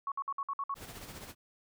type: tone bursts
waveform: sine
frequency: 1108.7 Hz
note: C#6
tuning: in tune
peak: -32 dBFS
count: 7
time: 0.07-0.742 s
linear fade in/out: 2 ms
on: 48 ms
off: 56 ms
type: noise with tremolo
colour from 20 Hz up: pink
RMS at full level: -45 dBFS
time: 0.75-1.35 s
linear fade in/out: 50 ms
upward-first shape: sine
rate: 15 Hz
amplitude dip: 50%
effects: none